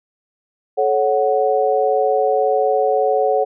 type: chord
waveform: sine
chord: F# minor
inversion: first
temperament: equal with one note detuned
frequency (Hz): 432.7 / 554.4 / 740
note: A4 / C#5 / F#5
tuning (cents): -29 / 0 / 0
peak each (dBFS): -18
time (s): 0.77-3.45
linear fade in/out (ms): 20
effects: none